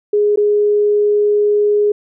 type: tone with dropouts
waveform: sine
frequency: 415.3 Hz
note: G#4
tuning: in tune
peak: -10 dBFS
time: 0.13-1.92 s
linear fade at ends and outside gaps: 5 ms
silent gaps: 0.36-0.373 s
effects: none